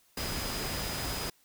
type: tone in noise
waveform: sine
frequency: 4978 Hz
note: D#8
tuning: in tune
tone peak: -41 dBFS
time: 0.17-1.3 s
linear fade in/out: 5 ms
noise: pink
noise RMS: -35 dBFS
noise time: 0.17-1.3 s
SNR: -9 dB
effects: white hiss -66 dBFS RMS until 1.44 s